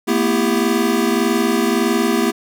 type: tone cluster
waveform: square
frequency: 224.8 / 246.5 / 332 / 395.6 Hz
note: A3 / B3 / E4 / G4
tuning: +37 / -3 / +12 / +16 cents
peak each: -21 dBFS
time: 0.07-2.32 s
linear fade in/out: 20 ms
effects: none